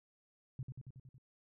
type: tone with echo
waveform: sine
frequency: 129.6 Hz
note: C3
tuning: 16 cents flat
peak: -38 dBFS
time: 0.59-0.63 s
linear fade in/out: 2 ms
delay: 92 ms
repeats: 6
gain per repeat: -3 dB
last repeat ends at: 1.182 s
effects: none